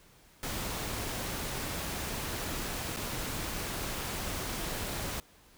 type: noise with dropouts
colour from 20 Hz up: pink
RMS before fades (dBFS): -36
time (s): 0.43-5.2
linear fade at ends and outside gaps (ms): 1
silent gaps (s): 2.963-2.969
effects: pink hiss -60 dBFS RMS until 5.57 s